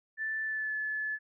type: tone with pitch glide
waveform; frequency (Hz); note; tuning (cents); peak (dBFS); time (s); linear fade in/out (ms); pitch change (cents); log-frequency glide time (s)
sine; 1760 to 1725.8; A6 to A6; 0 to -34; -31; 0.17-1.19; 50; -34; 0.44-0.74
effects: none